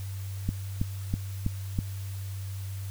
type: click train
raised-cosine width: 5 ms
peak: -14 dBFS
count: 5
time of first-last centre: 0.49-1.789 s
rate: 3.08 Hz
effects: added 97 Hz sine -33 dBFS peak until 2.9 s + white hiss -49 dBFS RMS until 2.9 s